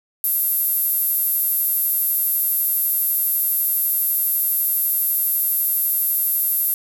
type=tone with high-pass filter; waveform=sawtooth; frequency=528 Hz; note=C5; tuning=16 cents sharp; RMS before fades=-20 dBFS; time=0.24-6.74 s; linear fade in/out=0 ms; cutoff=12000 Hz; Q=8.6; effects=none